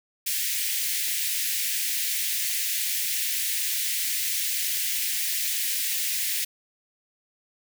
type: high-pass noise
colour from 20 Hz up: white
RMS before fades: -27 dBFS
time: 0.26-6.45 s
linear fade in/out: 10 ms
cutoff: 1800 Hz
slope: 48 dB/octave
effects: none